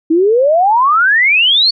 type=exponential sweep; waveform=sine; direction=up; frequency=311.1 to 4500 Hz; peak=-7 dBFS; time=0.1-1.71 s; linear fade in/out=10 ms; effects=none